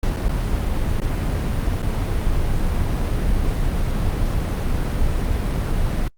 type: noise with dropouts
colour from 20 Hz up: brown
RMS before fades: -20 dBFS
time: 0.03-6.08 s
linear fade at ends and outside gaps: 2 ms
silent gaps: 0.164-0.168 / 0.284-0.292 / 1.002-1.017 / 1.821-1.827 s
effects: noise-tail reverb RT60 0.1 s tail -26 dB re dry + Opus 48 kbps